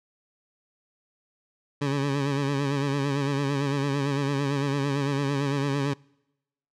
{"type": "tone with vibrato", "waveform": "20% pulse", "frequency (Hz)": 140.2, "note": "C#3", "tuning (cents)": 20, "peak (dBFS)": -19, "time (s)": [1.81, 5.94], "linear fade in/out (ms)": 10, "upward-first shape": "sine", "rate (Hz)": 8.9, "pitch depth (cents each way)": 55, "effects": ["noise-tail reverb RT60 0.9 s tail -26 dB re dry", "low-pass 6000 Hz 12 dB/octave"]}